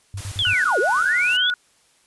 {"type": "tone bursts", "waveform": "sine", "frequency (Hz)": 98, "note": "G2", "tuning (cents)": 0, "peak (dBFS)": -27, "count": 4, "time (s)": [0.14, 0.534], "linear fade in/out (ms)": 0, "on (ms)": 67, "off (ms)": 42}
{"type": "noise with tremolo", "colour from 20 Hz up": "white", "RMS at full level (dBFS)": -35, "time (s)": [0.17, 1.37], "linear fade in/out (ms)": 5, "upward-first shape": "triangle", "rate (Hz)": 2.8, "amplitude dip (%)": 35}
{"type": "linear two-way sweep", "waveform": "sine", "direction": "down then up", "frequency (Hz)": [3520, 346, 3520], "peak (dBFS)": -18, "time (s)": [0.39, 1.5], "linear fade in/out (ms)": 0, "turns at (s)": 0.79}
{"type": "tone with vibrato", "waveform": "sine", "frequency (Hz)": 1466, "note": "F#6", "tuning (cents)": -16, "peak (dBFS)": -20, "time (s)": [0.45, 1.54], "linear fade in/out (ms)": 2, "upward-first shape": "triangle", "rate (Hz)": 2.4, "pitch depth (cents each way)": 26}
{"effects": ["white hiss -59 dBFS RMS until 2.06 s", "resampled to 24000 Hz"]}